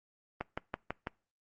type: click train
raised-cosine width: 0.5 ms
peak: -19 dBFS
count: 5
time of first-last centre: 0.41-1.071 s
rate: 6.05 Hz
effects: noise-tail reverb RT60 0.4 s tail -26 dB re dry + Opus 24 kbps